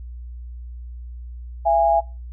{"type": "tone pair together", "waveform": "sine", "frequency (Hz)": [671, 821.6], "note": ["E5", "G#5"], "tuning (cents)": [31, -19], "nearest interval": "major third", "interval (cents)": 350, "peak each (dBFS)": -17, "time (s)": [1.65, 2.01], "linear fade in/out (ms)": 20, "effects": ["noise-tail reverb RT60 0.3 s tail -23 dB re dry", "added 60 Hz sine -32 dBFS peak until 2.32 s"]}